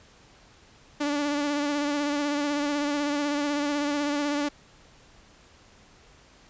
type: tone with vibrato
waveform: sawtooth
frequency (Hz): 290.4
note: D4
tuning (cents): -19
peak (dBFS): -21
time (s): 1-4.49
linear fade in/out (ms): 10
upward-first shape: sine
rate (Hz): 16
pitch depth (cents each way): 33
effects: pink hiss -55 dBFS RMS until 6.49 s + resampled to 16000 Hz